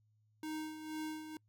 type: tone with tremolo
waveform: square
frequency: 311.1 Hz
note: D#4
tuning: in tune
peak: -39 dBFS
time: 0.43-1.37 s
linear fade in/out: 2 ms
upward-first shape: sine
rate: 2.1 Hz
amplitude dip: 60%
effects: noise-tail reverb RT60 0.1 s tail -26 dB re dry + added 107 Hz sine -70 dBFS peak until 1.48 s